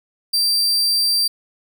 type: tone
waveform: 40% pulse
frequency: 4699 Hz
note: D8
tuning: in tune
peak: -14 dBFS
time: 0.33-1.28 s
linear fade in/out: 10 ms
effects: none